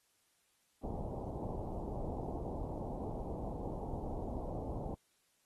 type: low-pass noise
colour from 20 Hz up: pink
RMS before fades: -41 dBFS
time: 0.83-4.95 s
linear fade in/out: 10 ms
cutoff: 890 Hz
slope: 48 dB/octave
effects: white hiss -75 dBFS RMS until 5.45 s + AAC 32 kbps